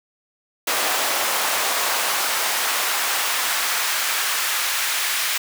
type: noise with high-pass filter sweep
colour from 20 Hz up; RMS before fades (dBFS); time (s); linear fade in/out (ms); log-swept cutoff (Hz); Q
pink; -22; 0.67-5.38; 5; 650 to 1600; 0.95
effects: none